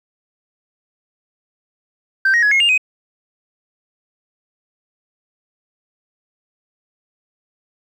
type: tone with pitch steps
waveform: sine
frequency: 1561 / 1880 / 1682 / 2158 / 2809 / 2515 Hz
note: G6 / A#6 / G#6 / C#7 / F7 / D#7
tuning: -8 / +14 / +22 / -47 / +9 / +18 cents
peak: -9 dBFS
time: 2.25-2.778 s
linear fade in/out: 5 ms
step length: 88 ms
effects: tanh soft clip ceiling -9 dBFS + 8-bit